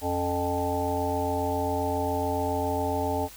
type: harmonic tone with a mistuned harmonic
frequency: 87.31 Hz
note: F2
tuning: in tune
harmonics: 1 / 3 / 5 / 7 / 9 / 10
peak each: -32 / -32 / -32 / -32 / -32 / -32 dBFS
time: 0.01-3.29 s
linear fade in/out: 50 ms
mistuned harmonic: 3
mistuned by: +84 cents
effects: added 50 Hz sine -53 dBFS peak until 3.36 s + white hiss -47 dBFS RMS until 3.36 s